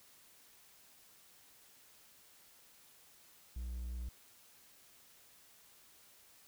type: tone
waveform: triangle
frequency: 60.4 Hz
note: B1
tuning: 38 cents flat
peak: -37 dBFS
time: 3.56-4.09 s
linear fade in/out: 5 ms
effects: white hiss -63 dBFS RMS until 6.47 s